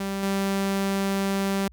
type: tone with level steps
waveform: sawtooth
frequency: 195.9 Hz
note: G3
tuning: 1 cent flat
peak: -23 / -19 dBFS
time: 0-1.68 s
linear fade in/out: 5 ms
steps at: 0.23 s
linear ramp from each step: 2 ms
effects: added 60 Hz sine -48 dBFS peak until 1.72 s